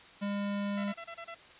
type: tone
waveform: square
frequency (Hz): 202.2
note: G#3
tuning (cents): -46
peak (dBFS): -32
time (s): 0.21-0.93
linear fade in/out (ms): 20
type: tone bursts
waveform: 15% pulse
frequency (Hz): 672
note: E5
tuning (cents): +33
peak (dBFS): -35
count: 6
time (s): 0.77-1.348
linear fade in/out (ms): 10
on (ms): 73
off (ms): 28
effects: white hiss -54 dBFS RMS until 1.59 s + resampled to 8000 Hz